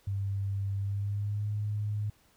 sine tone with pitch glide, 98.8 to 104.67 Hz, G2 to G#2, +14 to +14 cents, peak -29 dBFS, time 0.07-2.1 s, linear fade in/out 5 ms, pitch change +100 cents, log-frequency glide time 0.78-1.49 s, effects pink hiss -65 dBFS RMS until 2.36 s

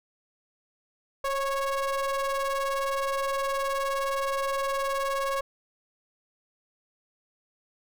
square ring-modulated tone, 277.2 Hz, C#4, in tune, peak -24 dBFS, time 1.24-5.41 s, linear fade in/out 5 ms, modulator 822 Hz, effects none

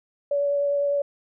sine tone with vibrato, 570 Hz, C#5, 48 cents sharp, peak -20 dBFS, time 0.31-1.02 s, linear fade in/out 5 ms, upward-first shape sine, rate 9.9 Hz, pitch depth 10 cents each way, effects none

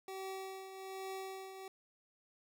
25% pulse tone with tremolo, 382.7 Hz, G4, 42 cents flat, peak -37 dBFS, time 0.08-1.68 s, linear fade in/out 2 ms, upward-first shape triangle, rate 1.2 Hz, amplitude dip 60%, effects none

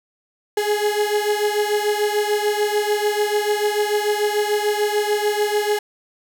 35% pulse beating tone pair, 415.3 / 422.1 Hz, G#4 / G#4, 0 / +28 cents, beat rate 6.8 Hz, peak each -18 / -21 dBFS, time 0.57-5.79 s, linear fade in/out 5 ms, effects none

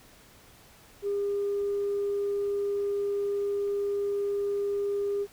sine tone, 403.8 Hz, G#4, 49 cents flat, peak -25 dBFS, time 1.02-5.27 s, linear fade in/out 50 ms, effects tanh soft clip ceiling -22 dBFS + pink hiss -55 dBFS RMS until 5.32 s

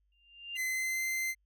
sine tone with exponential growth, 2794 Hz, F7, in tune, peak -34 dBFS, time 0.12-0.57 s, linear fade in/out 2 ms, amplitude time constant 97 ms
45% pulse tone with pitch glide, 2044 to 2076 Hz, C7 to C7, -41 to -14 cents, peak -31 dBFS, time 0.55-1.35 s, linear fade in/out 50 ms, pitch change +27 cents, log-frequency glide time 0.65-1.03 s
effects added 50 Hz sine -70 dBFS peak until 1.45 s

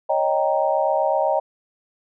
sine chord, Eb dominant seventh, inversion third, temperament equal, 554.4 / 622.3 / 784 / 932.3 Hz, Db5 / Eb5 / G5 / Bb5, 0 / 0 / 0 / 0 cents, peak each -23 / -21 / -23 / -25 dBFS, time 0.09-1.4 s, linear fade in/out 10 ms, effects none

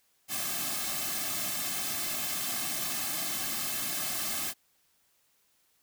white noise with comb filter, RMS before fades -33 dBFS, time 0.28-4.54 s, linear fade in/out 50 ms, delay 2.1 ms, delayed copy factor -0.9, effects white hiss -70 dBFS RMS until 5.82 s

